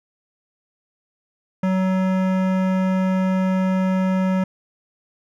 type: tone with hard clipping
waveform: sine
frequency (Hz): 187.6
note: F#3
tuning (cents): +24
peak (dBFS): -19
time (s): 1.63-4.44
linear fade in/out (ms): 5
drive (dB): 17
effects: none